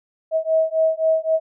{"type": "beating tone pair", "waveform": "sine", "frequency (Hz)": [639, 642.8], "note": ["D#5", "E5"], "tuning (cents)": [46, -44], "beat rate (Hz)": 3.8, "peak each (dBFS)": -19, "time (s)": [0.31, 1.4], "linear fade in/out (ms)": 50, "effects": []}